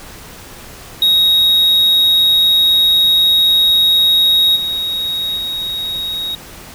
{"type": "tone with level steps", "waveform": "triangle", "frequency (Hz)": 3776, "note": "A#7", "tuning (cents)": 22, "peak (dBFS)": [-7, -15, -17], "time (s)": [1.02, 6.35], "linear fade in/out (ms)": 2, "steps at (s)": [4.55, 5.36], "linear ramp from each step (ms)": 20, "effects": ["pink hiss -35 dBFS RMS until 6.74 s"]}